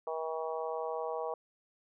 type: harmonic tone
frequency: 160.3 Hz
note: E3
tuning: 48 cents flat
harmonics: 3 / 4 / 5 / 6 / 7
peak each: -37 / -39 / -41 / -43 / -44 dBFS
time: 0.07-1.34 s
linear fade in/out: 2 ms
effects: none